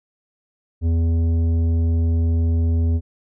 sine tone with tanh clipping, 82.8 Hz, E2, 8 cents sharp, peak -17 dBFS, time 0.81-3.01 s, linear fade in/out 50 ms, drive 10 dB, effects none

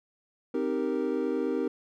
triangle chord, C minor seventh, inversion none, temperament equal, 261.6 / 311.1 / 392 / 466.2 Hz, C4 / Eb4 / G4 / Bb4, 0 / 0 / 0 / 0 cents, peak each -30 dBFS, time 0.54-1.68 s, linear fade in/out 5 ms, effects none

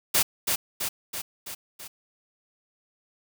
white noise with echo, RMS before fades -21 dBFS, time 0.14-0.23 s, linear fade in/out 10 ms, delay 330 ms, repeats 5, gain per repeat -4 dB, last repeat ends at 1.88 s, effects none

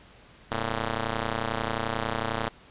5% pulse ring-modulated tone, 112.8 Hz, A2, 44 cents sharp, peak -13 dBFS, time 0.51-2.49 s, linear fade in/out 10 ms, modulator 354 Hz, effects pink hiss -53 dBFS RMS until 2.7 s + resampled to 8000 Hz

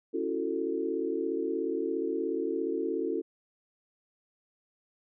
sine chord, F# minor seventh, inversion second, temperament just, 277.5 / 333 / 370 / 444 Hz, C#4 / E4 / F#4 / A4, +2 / +18 / 0 / +16 cents, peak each -36 / -33 / -34 / -33 dBFS, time 0.13-3.22 s, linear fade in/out 20 ms, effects none

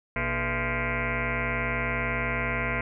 sine tone with frequency modulation, 1036 Hz, C6, 17 cents flat, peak -25 dBFS, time 0.16-2.81 s, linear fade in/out 2 ms, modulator 182 Hz, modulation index 7.3, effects none

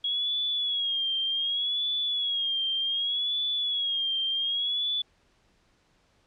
sine tone with vibrato, 3312 Hz, G#7, 5 cents flat, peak -25 dBFS, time 0.04-5.02 s, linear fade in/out 5 ms, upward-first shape sine, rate 0.66 Hz, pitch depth 78 cents each way, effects pink hiss -66 dBFS RMS until 6.26 s + low-pass 6000 Hz 12 dB/octave

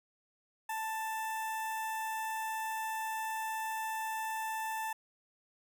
sawtooth tone with notch filter, 883 Hz, A5, 6 cents sharp, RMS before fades -37 dBFS, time 0.69-4.93 s, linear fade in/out 5 ms, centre 4400 Hz, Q 1, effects none

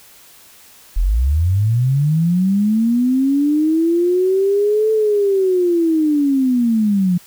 sine linear two-way sweep, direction up then down, 36.71 to 440 to 173.3 Hz, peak -12 dBFS, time 0.96-7.18 s, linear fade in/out 10 ms, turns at 4.92 s, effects white hiss -45 dBFS RMS until 7.26 s

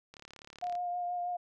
click train, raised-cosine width 0.2 ms, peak -32 dBFS, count 23, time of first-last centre 0.14-0.753 s, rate 35.9 Hz
sine tone with vibrato, 709 Hz, F5, 26 cents sharp, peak -32 dBFS, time 0.62-1.37 s, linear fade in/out 10 ms, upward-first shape triangle, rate 6.3 Hz, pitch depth 21 cents each way
effects none

